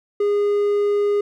triangle tone, 410 Hz, G#4, 22 cents flat, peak -14 dBFS, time 0.2-1.21 s, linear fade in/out 5 ms, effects none

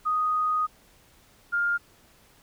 sine tone pair in turn, 1244.5 / 1406.6 Hz, D#6 / F6, 0 / +12 cents, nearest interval major second, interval 212 cents, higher second, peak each -22 dBFS, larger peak neither, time 0.05-0.67 / 1.52-1.78 s, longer first, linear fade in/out 20 ms, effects pink hiss -58 dBFS RMS until 2.42 s

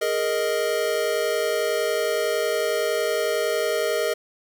square chord, Ab suspended second, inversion none, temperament equal, 415.3 / 466.2 / 622.3 Hz, Ab4 / Bb4 / Eb5, 0 / 0 / 0 cents, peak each -28 / -26 / -26 dBFS, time 0.01-4.14 s, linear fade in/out 10 ms, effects none

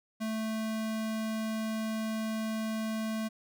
square tone, 220 Hz, A3, in tune, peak -32 dBFS, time 0.2-3.29 s, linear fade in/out 20 ms, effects none

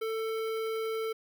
square tone with notch filter, 444.7 Hz, A4, 18 cents sharp, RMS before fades -33 dBFS, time 0.01-1.13 s, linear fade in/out 10 ms, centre 7200 Hz, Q 0.7, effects none

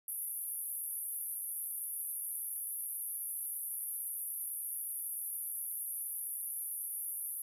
pink band-pass noise, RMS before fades -40 dBFS, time 0.08-7.42 s, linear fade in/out 2 ms, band 10000 to 13000 Hz, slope 96 dB/octave, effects none

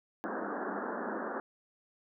pink band-pass noise, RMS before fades -37 dBFS, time 0.24-1.4 s, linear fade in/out 0 ms, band 200 to 1700 Hz, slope 96 dB/octave, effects none

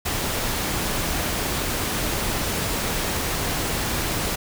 pink noise, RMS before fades -25 dBFS, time 0.05-4.36 s, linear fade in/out 10 ms, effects none

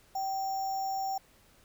sine tone with sample-and-hold, 774 Hz, G5, 22 cents flat, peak -30 dBFS, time 0.15-1.18 s, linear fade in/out 5 ms, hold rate 6300 Hz, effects pink hiss -62 dBFS RMS until 1.64 s

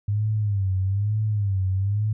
sine tone with vibrato, 100.8 Hz, G2, 49 cents sharp, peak -20 dBFS, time 0.08-2.13 s, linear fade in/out 5 ms, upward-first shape sine, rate 1.1 Hz, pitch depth 120 cents each way, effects none

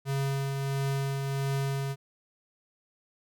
square tone with tremolo, 137.4 Hz, C#3, 15 cents flat, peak -27 dBFS, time 0.05-1.96 s, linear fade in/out 50 ms, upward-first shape triangle, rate 1.5 Hz, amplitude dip 35%, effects none

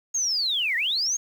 sine linear two-way sweep, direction down then up, 6645 to 1792 to 6645 Hz, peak -22 dBFS, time 0.14-1.17 s, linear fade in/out 10 ms, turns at 0.76 s, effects 8-bit

